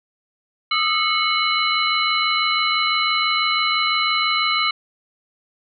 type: tone cluster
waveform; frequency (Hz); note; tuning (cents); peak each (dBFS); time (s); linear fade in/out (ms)
sine; 1225 / 1311 / 2186 / 2961 / 4040; D#6 / E6 / C#7 / F#7 / B7; -27 / -10 / -25 / +1 / +39; -23 / -25 / -22 / -25 / -23; 0.71-4.71; 5
effects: none